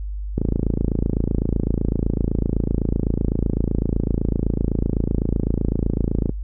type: click train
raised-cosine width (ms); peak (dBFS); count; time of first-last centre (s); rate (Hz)
3; -7; 166; 0.38-6.294; 27.9
effects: noise-tail reverb RT60 0.1 s tail -24 dB re dry + added 50 Hz sine -25 dBFS peak until 6.43 s